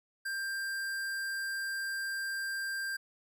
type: tone with hard clipping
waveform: sine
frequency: 1586 Hz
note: G6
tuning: 20 cents sharp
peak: -35 dBFS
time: 0.25-2.97 s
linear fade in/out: 10 ms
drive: 18 dB
effects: none